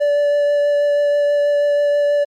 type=tone with vibrato; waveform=triangle; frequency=580 Hz; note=D5; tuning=22 cents flat; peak=-11 dBFS; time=0-2.25 s; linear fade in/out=20 ms; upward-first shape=triangle; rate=6.2 Hz; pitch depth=10 cents each way; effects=Opus 32 kbps